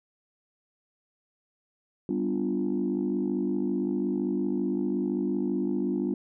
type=chord; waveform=sine; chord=G dominant seventh; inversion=none; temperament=equal with one note detuned; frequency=196 / 248.2 / 293.7 / 349.2 Hz; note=G3 / B3 / D4 / F4; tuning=0 / +9 / 0 / 0 cents; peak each=-30 dBFS; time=2.09-6.14 s; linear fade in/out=2 ms; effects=tanh soft clip ceiling -18 dBFS